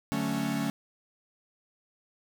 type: chord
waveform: 45% pulse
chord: D major seventh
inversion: none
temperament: equal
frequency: 146.83 / 185 / 220 / 277.2 Hz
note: D3 / F#3 / A3 / C#4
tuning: 0 / 0 / 0 / 0 cents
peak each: -36 / -36 / -32 / -32 dBFS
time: 0.12-0.7 s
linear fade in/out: 0 ms
effects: none